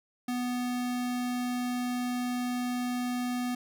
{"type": "tone", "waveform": "square", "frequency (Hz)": 246.9, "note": "B3", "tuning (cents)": 0, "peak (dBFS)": -30, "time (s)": [0.28, 3.55], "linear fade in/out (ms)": 5, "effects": []}